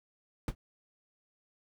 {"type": "noise with exponential decay", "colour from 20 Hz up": "brown", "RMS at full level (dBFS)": -24, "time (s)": [0.48, 0.55], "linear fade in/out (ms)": 2, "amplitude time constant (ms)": 15, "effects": []}